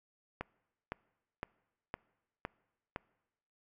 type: click train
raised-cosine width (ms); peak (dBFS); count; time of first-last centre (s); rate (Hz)
0.5; -22; 6; 0.41-2.961; 1.96
effects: noise-tail reverb RT60 1.0 s tail -24 dB re dry